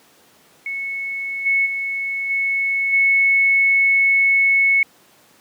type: tone with level steps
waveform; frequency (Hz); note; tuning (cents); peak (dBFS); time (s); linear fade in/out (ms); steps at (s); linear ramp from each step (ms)
sine; 2202; C#7; -12; -23 / -14 / -21 / -17 / -12; 0.66-4.83; 2; 1.45 / 1.65 / 2.29 / 2.92; 20
effects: pink hiss -52 dBFS RMS until 5.4 s + high-pass 200 Hz 12 dB/octave